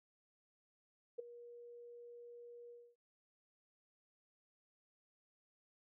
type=tone with ADSR envelope; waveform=sine; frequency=477.1 Hz; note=A#4; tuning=40 cents sharp; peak=-37 dBFS; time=1.18-2.96 s; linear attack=14 ms; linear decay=10 ms; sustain=-15 dB; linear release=260 ms; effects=none